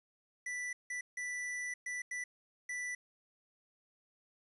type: tone bursts at uneven times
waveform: square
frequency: 1975.5 Hz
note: B6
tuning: in tune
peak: -38 dBFS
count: 6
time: 0.46-0.73 / 0.9-1.01 / 1.17-1.74 / 1.86-2.02 / 2.11-2.24 / 2.69-2.95 s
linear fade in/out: 5 ms
effects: resampled to 24000 Hz + 11-bit